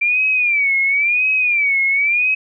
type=tone with vibrato; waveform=sine; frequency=2349 Hz; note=D7; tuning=in tune; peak=-13 dBFS; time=0.01-2.35 s; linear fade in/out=10 ms; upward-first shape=sine; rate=0.96 Hz; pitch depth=140 cents each way; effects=none